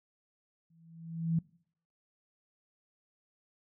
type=tone with exponential growth; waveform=sine; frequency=164.81 Hz; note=E3; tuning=in tune; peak=-24 dBFS; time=0.7-1.39 s; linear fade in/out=5 ms; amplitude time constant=150 ms; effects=noise-tail reverb RT60 0.6 s tail -23 dB re dry